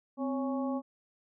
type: harmonic tone with a mistuned harmonic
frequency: 277.2 Hz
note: C#4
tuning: in tune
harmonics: 1 / 2 / 3 / 4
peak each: -31 / -37 / -41 / -43 dBFS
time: 0.17-0.82 s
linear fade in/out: 50 ms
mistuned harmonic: 1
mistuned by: -110 cents
effects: none